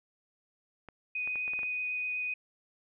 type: clicks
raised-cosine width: 0.5 ms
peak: -31 dBFS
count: 7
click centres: 0.887 / 1.275 / 1.357 / 1.479 / 1.535 / 1.591 / 1.632 s
type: tone with vibrato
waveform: sine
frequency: 2489 Hz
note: D#7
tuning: in tune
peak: -31 dBFS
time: 1.15-2.34 s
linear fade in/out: 5 ms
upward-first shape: sine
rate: 8 Hz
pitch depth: 10 cents each way
effects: none